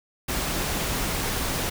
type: noise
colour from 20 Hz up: pink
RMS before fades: -27 dBFS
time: 0.28-1.7 s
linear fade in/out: 10 ms
effects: none